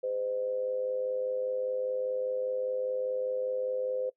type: tone with amplitude modulation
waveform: sine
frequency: 512 Hz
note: C5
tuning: 38 cents flat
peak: -26 dBFS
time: 0.03-4.1 s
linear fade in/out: 10 ms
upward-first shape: sine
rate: 105 Hz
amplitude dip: 60%
effects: noise-tail reverb RT60 0.1 s tail -21 dB re dry